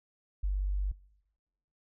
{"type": "tone", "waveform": "sine", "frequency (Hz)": 48.45, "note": "G1", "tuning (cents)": -20, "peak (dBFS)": -27, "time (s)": [0.43, 0.92], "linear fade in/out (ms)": 10, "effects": ["noise-tail reverb RT60 1.0 s tail -24 dB re dry"]}